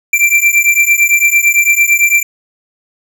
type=beating tone pair; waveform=square; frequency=2349 / 2357.9 Hz; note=D7 / D7; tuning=0 / +6 cents; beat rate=8.9 Hz; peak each=-11 dBFS; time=0.13-2.23 s; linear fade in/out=5 ms; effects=none